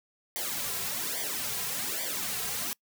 white noise with flanger, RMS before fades -33 dBFS, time 0.36-2.73 s, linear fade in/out 0 ms, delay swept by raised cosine 0.74 to 3.44 ms, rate 1.2 Hz, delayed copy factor -1, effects noise-tail reverb RT60 0.1 s tail -25 dB re dry

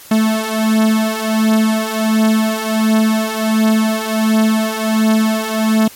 45% pulse beating tone pair, 218.3 / 219.7 Hz, A3 / A3, -13 / -2 cents, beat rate 1.4 Hz, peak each -16 / -14 dBFS, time 0.11-5.88 s, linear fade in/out 5 ms, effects white hiss -38 dBFS RMS until 5.95 s + MP3 64 kbps

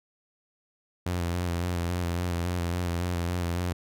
sawtooth tone with vibrato, 87.31 Hz, F2, in tune, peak -23 dBFS, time 1.06-3.73 s, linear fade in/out 5 ms, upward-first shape square, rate 3.6 Hz, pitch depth 31 cents each way, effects none

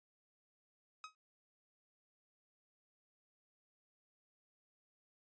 sawtooth tone with exponential decay, 1268 Hz, D#6, 32 cents sharp, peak -39 dBFS, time 1.04-1.15 s, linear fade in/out 1 ms, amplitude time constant 23 ms, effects resampled to 16000 Hz

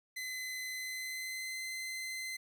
sawtooth tone with pitch glide, 2033 to 2059 Hz, B6 to C7, +50 to -28 cents, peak -35 dBFS, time 0.16-2.37 s, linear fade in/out 10 ms, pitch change +22 cents, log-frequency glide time 0.73-1.64 s, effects none

